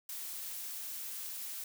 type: noise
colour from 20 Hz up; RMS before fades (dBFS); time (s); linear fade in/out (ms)
blue; -42; 0.09-1.64; 2
effects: none